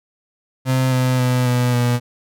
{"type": "tone with pitch steps", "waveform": "35% pulse", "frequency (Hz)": [130, 127.84, 125.72, 123.63, 121.57], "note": ["C3", "C3", "B2", "B2", "B2"], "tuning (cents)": [-11, -40, 31, 2, -27], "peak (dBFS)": -13, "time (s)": [0.65, 2], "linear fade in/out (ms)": 50, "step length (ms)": 270, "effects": []}